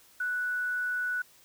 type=tone with quantisation; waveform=sine; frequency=1480 Hz; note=F#6; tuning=in tune; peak=-28 dBFS; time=0.2-1.22 s; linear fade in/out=5 ms; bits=9; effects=white hiss -59 dBFS RMS until 1.44 s